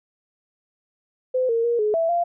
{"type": "tone with pitch steps", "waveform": "sine", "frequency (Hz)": [511, 460, 472.3, 423.5, 660, 691], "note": ["C5", "A#4", "A#4", "G#4", "E5", "F5"], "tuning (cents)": [-41, -23, 23, 34, 2, -19], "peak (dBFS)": -18, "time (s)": [1.34, 2.24], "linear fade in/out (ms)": 10, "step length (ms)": 150, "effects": []}